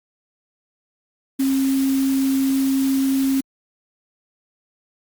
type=tone in noise; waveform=sine; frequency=268.9 Hz; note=C4; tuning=47 cents sharp; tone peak=-16 dBFS; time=1.39-3.41 s; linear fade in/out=10 ms; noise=white; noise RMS=-33 dBFS; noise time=1.39-3.41 s; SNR=+14 dB; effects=Opus 48 kbps